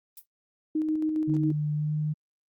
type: noise with exponential decay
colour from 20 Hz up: violet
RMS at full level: -38 dBFS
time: 0.17-0.26 s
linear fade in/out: 5 ms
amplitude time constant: 18 ms
type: tone with tremolo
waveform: sine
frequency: 311.1 Hz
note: D#4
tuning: in tune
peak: -23 dBFS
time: 0.75-1.52 s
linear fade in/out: 5 ms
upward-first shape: square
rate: 7.3 Hz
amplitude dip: 30%
type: tone with pitch glide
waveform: sine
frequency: 149.8 to 152.15 Hz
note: D3 to D#3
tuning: +35 to -38 cents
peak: -25 dBFS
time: 1.27-2.14 s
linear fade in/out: 20 ms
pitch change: +27 cents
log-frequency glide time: 1.73-1.95 s
effects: Opus 32 kbps